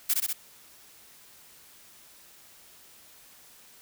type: noise with echo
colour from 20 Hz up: blue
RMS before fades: -24 dBFS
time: 0.09-0.14 s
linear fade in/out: 10 ms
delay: 64 ms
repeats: 3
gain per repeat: -2 dB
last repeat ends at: 0.332 s
effects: white hiss -54 dBFS RMS until 3.81 s